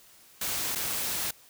white noise with dropouts, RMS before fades -31 dBFS, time 0.41-1.31 s, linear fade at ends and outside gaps 5 ms, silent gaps 0.751-0.756 s, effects white hiss -56 dBFS RMS until 1.49 s

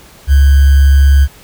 sine tone with sample-and-hold, 69.3 Hz, C#2, in tune, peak -3 dBFS, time 0.27-1.28 s, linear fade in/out 50 ms, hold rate 1575 Hz, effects pink hiss -40 dBFS RMS until 1.43 s

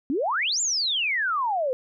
sine exponential two-way sweep, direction up then down, 250.1 to 7460 to 490.7 Hz, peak -22 dBFS, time 0.1-1.73 s, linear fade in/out 0 ms, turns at 0.61 s, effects none

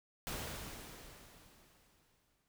pink noise with exponential decay, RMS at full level -40 dBFS, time 0.27-2.48 s, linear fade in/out 0 ms, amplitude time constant 480 ms, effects none

